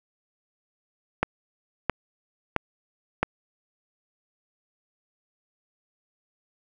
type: click train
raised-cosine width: 0.5 ms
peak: -6 dBFS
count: 4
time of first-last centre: 1.23-3.23 s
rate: 1.5 Hz
effects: none